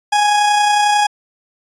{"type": "tone with amplitude modulation", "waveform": "40% pulse", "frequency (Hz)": 830.6, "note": "G#5", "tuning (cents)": 0, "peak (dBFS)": -9, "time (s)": [0.12, 1.07], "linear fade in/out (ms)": 10, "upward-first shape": "sine", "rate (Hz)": 31.1, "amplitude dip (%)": 30, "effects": ["resampled to 22050 Hz"]}